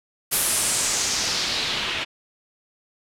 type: noise with low-pass filter sweep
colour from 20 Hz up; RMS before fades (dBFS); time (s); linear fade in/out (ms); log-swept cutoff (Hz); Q
white; -24; 0.31-2.05; 20; 12000 to 2800; 2.2
effects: none